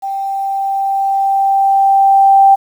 sine tone with level ramp, 784 Hz, G5, in tune, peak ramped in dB -17 to -3 dBFS, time 0.02-2.56 s, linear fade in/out 20 ms, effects 7-bit

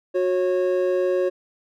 triangle tone pair together, 365.4 / 547.5 Hz, F#4 / C#5, -22 / -22 cents, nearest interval perfect fifth, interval 700 cents, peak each -19 / -20 dBFS, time 0.14-1.3 s, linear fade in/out 20 ms, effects none

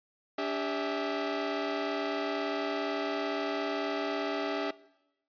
sawtooth tone cluster, 287.1 / 398.6 / 652 Hz, D4 / G4 / E5, -39 / +29 / -19 cents, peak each -31 dBFS, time 0.38-4.71 s, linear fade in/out 5 ms, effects noise-tail reverb RT60 0.9 s tail -20 dB re dry + resampled to 11025 Hz

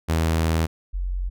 sawtooth / sine tone pair in turn, 81 / 45.29 Hz, E2 / F#1, -30 / -36 cents, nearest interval minor seventh, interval 1006 cents, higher first, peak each -15 / -23 dBFS, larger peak first, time 0.08-0.67 / 0.93-1.3 s, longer first, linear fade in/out 20 ms, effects none

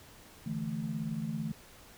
sine chord, D suspended second, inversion none, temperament equal, 146.83 / 164.81 / 220 Hz, D3 / E3 / A3, 0 / 0 / 0 cents, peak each -39 / -37 / -36 dBFS, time 0.46-1.52 s, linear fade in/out 5 ms, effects pink hiss -55 dBFS RMS until 1.97 s

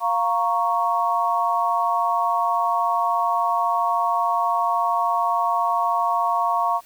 sine chord, Bb minor, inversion second, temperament equal, 698.5 / 932.3 / 1108.7 Hz, F5 / Bb5 / Db6, 0 / 0 / 0 cents, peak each -23 / -23 / -22 dBFS, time 0-6.81 s, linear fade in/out 50 ms, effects white hiss -52 dBFS RMS until 6.85 s

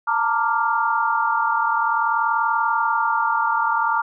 sine chord, Bb major seventh, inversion third, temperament equal with one note detuned, 891.8 / 932.3 / 1174.7 / 1396.9 Hz, A5 / Bb5 / D6 / F6, +23 / 0 / 0 / 0 cents, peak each -23 dBFS, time 0.07-4.02 s, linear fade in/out 10 ms, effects none

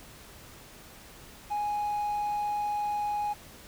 triangle tone, 830.6 Hz, G#5, in tune, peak -25 dBFS, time 1.5-3.34 s, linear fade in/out 20 ms, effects tanh soft clip ceiling -22 dBFS + pink hiss -50 dBFS RMS until 3.67 s

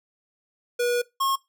square tone pair in turn, 484 / 1082.8 Hz, B4 / C#6, -35 / -41 cents, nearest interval octave + major second, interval 1394 cents, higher second, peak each -22 dBFS, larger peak neither, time 0.79-1.02 / 1.2-1.36 s, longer first, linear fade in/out 10 ms, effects noise-tail reverb RT60 0.2 s tail -20 dB re dry

